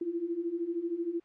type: beating tone pair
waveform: sine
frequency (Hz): 330.9 / 343.9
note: E4 / F4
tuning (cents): +7 / -27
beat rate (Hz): 13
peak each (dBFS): -36 / -32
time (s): 0.01-1.2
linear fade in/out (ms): 5
effects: white hiss -66 dBFS RMS until 1.24 s + low-pass 2000 Hz 12 dB/octave